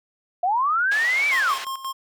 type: linear two-way sweep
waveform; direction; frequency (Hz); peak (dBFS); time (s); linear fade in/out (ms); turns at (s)
sine; up then down; 681 to 2349 to 1040; -18; 0.43-1.54; 5; 1.28
type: band-pass noise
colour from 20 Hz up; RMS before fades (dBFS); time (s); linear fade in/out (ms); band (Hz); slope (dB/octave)
white; -33; 0.91-1.65; 10; 670 to 3500; 12
type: tone with tremolo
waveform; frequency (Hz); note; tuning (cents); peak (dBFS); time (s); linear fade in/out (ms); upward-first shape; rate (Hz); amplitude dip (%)
square; 1068; C6; +35; -27; 1.31-1.93; 20; square; 5.6; 70
effects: none